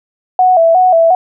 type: tone with vibrato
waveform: sine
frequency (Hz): 698.5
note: F5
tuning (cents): 0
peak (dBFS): -5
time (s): 0.39-1.15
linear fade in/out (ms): 2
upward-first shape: square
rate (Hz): 2.8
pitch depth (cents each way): 95
effects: none